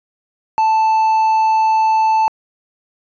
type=tone; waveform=triangle; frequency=880 Hz; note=A5; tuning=in tune; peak=-9 dBFS; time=0.58-2.28 s; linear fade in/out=0 ms; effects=resampled to 16000 Hz